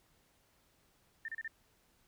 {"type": "tone bursts", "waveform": "sine", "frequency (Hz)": 1795, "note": "A6", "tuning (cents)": 34, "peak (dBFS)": -38, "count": 4, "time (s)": [1.25, 1.478], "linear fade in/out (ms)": 2, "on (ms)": 33, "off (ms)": 32, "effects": ["pink hiss -71 dBFS RMS until 2.07 s"]}